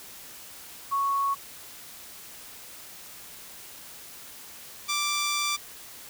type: tone pair in turn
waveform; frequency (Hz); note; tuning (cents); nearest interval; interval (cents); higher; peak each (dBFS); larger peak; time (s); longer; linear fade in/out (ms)
sine / 10% pulse; 1108.7 / 1174.6; C#6 / D6; 0 / 0; minor second; 100; second; -23 / -17; second; 0.91-1.35 / 4.88-5.57; second; 20
effects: white hiss -45 dBFS RMS until 6.09 s